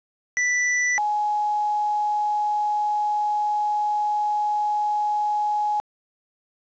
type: tone pair in turn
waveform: square / sine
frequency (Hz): 1975.5 / 838.3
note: B6 / G#5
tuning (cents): 0 / +16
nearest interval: octave + minor third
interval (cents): 1484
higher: first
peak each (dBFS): -20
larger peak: neither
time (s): 0.37-0.98 / 0.98-5.8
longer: second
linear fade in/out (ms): 0
effects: resampled to 16000 Hz + 8-bit